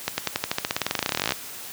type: accelerating click train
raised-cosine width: 0.2 ms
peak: -5 dBFS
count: 29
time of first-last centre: 0.08-1.321 s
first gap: 100 ms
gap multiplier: 0.93
effects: white hiss -38 dBFS RMS until 1.72 s + high-pass 80 Hz 12 dB/octave